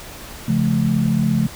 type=chord; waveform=sine; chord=Db augmented; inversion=none; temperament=just; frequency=138.59 / 173.24 / 216.5 Hz; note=Db3 / F3 / A3; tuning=0 / -14 / -28 cents; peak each=-20 / -20 / -18 dBFS; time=0.48-1.47 s; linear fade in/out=5 ms; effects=pink hiss -36 dBFS RMS until 1.55 s